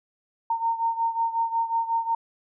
sine beating tone pair, 915 / 920.5 Hz, A#5 / A#5, -32 / -22 cents, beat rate 5.5 Hz, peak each -24 / -28 dBFS, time 0.5-2.15 s, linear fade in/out 5 ms, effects none

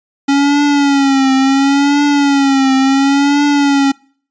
square tone with vibrato, 277.2 Hz, C#4, in tune, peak -9 dBFS, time 0.28-3.92 s, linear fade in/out 10 ms, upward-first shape triangle, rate 0.71 Hz, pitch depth 82 cents each way, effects noise-tail reverb RT60 0.5 s tail -26 dB re dry + resampled to 16000 Hz

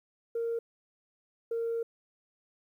sine tone pair in turn, 463.2 / 461.3 Hz, A#4 / A#4, -11 / -18 cents, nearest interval unison, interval 7 cents, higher first, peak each -28 dBFS, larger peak neither, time 0.35-0.59 / 1.51-1.83 s, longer second, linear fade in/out 5 ms, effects tanh soft clip ceiling -26 dBFS + 11-bit

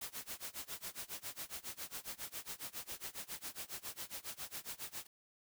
white noise with tremolo, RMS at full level -43 dBFS, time 0.01-5.07 s, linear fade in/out 5 ms, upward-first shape sine, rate 7.3 Hz, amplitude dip 95%, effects none

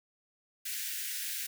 white high-pass noise, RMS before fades -37 dBFS, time 0.65-1.47 s, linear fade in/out 10 ms, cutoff 1500 Hz, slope 96 dB/octave, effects none

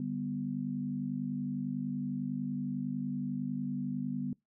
sine chord, G major, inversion second, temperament equal, 146.83 / 196 / 246.9 Hz, D3 / G3 / B3, 0 / 0 / 0 cents, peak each -39 / -38 / -35 dBFS, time 0-4.33 s, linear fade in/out 2 ms, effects noise-tail reverb RT60 0.2 s tail -25 dB re dry

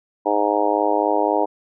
harmonic tone, 103.83 Hz, G#2, in tune, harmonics 3 / 4 / 5 / 6 / 7 / 8 / 9, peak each -24 / -24 / -24 / -24 / -24 / -24 / -24 dBFS, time 0.25-1.46 s, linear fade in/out 20 ms, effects none

